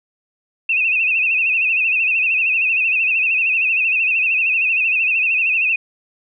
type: tone with vibrato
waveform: sine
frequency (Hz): 2600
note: E7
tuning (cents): -24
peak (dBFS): -14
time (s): 0.69-5.76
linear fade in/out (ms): 5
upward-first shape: sine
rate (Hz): 13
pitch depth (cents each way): 89
effects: none